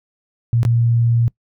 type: tone with dropouts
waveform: sine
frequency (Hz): 117.3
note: A#2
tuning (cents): +11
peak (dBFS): -12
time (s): 0.53-1.28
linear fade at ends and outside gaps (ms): 0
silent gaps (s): 0.631-0.651
effects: noise-tail reverb RT60 0.1 s tail -23 dB re dry